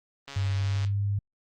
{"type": "click train", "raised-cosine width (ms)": 0.2, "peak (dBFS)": -23, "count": 80, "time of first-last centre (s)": [0.28, 0.848], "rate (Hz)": 139}
{"type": "tone with pitch glide", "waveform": "sine", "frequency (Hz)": [98, 100.93], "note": ["G2", "G#2"], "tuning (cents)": [0, -49], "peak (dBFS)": -24, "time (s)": [0.36, 1.19], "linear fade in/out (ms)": 5, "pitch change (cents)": 51, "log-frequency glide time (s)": [0.54, 1.03]}
{"effects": ["Opus 24 kbps"]}